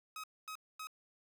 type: tone bursts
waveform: sawtooth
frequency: 1269 Hz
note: D#6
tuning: 34 cents sharp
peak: -39 dBFS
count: 3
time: 0.16-0.871 s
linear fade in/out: 2 ms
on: 77 ms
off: 240 ms
effects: none